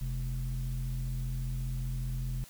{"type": "tone with low-pass filter", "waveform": "square", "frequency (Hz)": 42.59, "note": "F1", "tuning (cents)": -43, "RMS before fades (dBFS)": -34, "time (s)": [0.01, 2.44], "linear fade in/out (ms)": 0, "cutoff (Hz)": 150, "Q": 5.2, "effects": ["white hiss -54 dBFS RMS until 2.49 s"]}